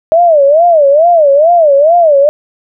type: tone with vibrato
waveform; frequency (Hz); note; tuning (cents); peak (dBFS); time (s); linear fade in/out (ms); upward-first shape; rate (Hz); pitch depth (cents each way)
sine; 622.3; D#5; 0; -3; 0.12-2.29; 0; sine; 2.3; 210
effects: none